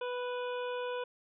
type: harmonic tone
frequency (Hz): 493.9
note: B4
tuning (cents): 0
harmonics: 1 / 2 / 3 / 5 / 6 / 7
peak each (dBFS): -35 / -41 / -45 / -49 / -51 / -52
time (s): 0.01-1.04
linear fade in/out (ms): 5
effects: none

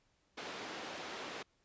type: band-pass noise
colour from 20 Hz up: pink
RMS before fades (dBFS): -45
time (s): 0.37-1.43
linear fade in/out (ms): 10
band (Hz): 320 to 4500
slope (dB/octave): 12
effects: pink hiss -75 dBFS RMS until 1.64 s + resampled to 16000 Hz

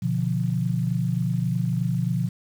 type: chord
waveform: sine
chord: B diminished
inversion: none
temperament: equal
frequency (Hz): 123.47 / 146.83 / 174.61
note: B2 / D3 / F3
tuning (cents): 0 / 0 / 0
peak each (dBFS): -25 / -28 / -25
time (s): 0.02-2.29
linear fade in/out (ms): 10
effects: 8-bit

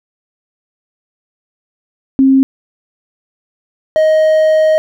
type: tone pair in turn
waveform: sine / triangle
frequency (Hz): 267.5 / 626.4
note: C4 / D#5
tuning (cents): +38 / +11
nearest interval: octave + minor third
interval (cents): 1473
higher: second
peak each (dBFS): -5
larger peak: neither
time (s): 2.19-2.43 / 3.96-4.78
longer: second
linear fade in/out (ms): 0
effects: none

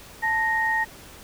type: tone pair together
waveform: sine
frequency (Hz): 879.7 / 1864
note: A5 / A#6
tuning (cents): -1 / -1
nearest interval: octave + minor second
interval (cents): 1300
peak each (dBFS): -25 / -22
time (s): 0.22-0.85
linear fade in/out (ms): 20
effects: pink hiss -45 dBFS RMS until 1.23 s

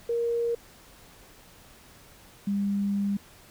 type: tone pair in turn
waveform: sine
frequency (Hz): 469 / 200.6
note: A#4 / G3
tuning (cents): +11 / +40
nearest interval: octave + minor third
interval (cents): 1471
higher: first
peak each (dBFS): -24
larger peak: neither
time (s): 0.09-0.55 / 2.47-3.17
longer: second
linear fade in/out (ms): 5
effects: pink hiss -53 dBFS RMS until 3.5 s

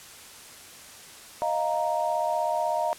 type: chord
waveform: sine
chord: Eb suspended second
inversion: none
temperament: equal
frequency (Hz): 622.3 / 698.5 / 932.3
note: Eb5 / F5 / Bb5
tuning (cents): 0 / 0 / 0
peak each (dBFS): -28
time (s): 1.42-2.93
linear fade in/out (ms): 0
effects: white hiss -46 dBFS RMS until 2.98 s + low-pass 11000 Hz 12 dB/octave

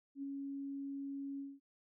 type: tone with ADSR envelope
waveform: sine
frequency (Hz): 277.2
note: C#4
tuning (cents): 0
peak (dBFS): -38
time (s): 0.15-1.6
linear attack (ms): 78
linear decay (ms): 11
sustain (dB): -2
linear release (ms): 210
effects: none

